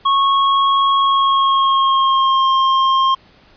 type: tone with pitch glide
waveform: square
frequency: 1099 to 1064 Hz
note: C#6 to C6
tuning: -15 to +29 cents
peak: -12 dBFS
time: 0.05-3.15 s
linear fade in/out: 10 ms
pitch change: -56 cents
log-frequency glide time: 0.98-2.49 s
effects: pink hiss -49 dBFS RMS until 3.56 s + resampled to 11025 Hz